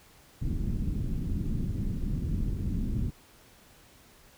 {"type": "low-pass noise", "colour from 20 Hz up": "pink", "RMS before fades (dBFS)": -30, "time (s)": [0.41, 3.11], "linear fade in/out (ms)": 20, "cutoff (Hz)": 260, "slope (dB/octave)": 24, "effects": ["pink hiss -57 dBFS RMS until 4.37 s"]}